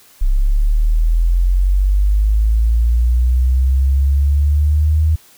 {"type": "linear sweep", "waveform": "sine", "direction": "up", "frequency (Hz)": [32.7, 79.1], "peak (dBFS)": -10, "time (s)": [0.21, 5.16], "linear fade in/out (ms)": 10, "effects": ["white hiss -47 dBFS RMS until 5.37 s"]}